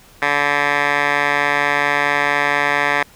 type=tone with band-pass filter; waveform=10% pulse; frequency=144.4 Hz; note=D3; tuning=29 cents flat; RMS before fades=-17 dBFS; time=0.22-3.03 s; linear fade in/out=2 ms; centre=1600 Hz; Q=3.4; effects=pink hiss -47 dBFS RMS until 3.15 s